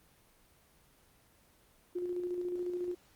sine tone with tremolo, 356 Hz, F4, 33 cents sharp, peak -32 dBFS, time 1.95-2.95 s, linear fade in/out 10 ms, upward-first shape square, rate 14 Hz, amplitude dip 35%, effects pink hiss -65 dBFS RMS until 3.15 s + Opus 24 kbps

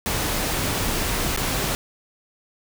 pink noise with dropouts, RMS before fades -24 dBFS, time 0.06-1.75 s, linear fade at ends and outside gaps 0 ms, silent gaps 1.363-1.374 s, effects none

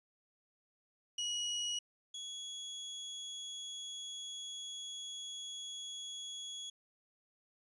30% pulse tone pair in turn, 2908 / 3350 Hz, F#7 / G#7, -31 / +14 cents, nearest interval major second, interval 245 cents, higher second, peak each -32 / -40 dBFS, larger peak first, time 1.18-1.79 / 2.14-6.7 s, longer second, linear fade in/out 5 ms, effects resampled to 24000 Hz

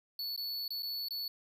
square tone with dropouts, 4435 Hz, C#8, in tune, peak -36 dBFS, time 0.19-1.28 s, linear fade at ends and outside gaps 2 ms, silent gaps 0.363-0.376 / 0.68-0.705 / 0.823-0.83 / 1.085-1.107 s, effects none

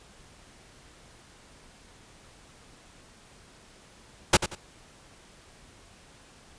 pink noise with echo, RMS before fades -17 dBFS, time 4.33-4.37 s, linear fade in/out 5 ms, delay 91 ms, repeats 2, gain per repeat -11 dB, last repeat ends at 4.552 s, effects pink hiss -54 dBFS RMS until 6.58 s + resampled to 22050 Hz

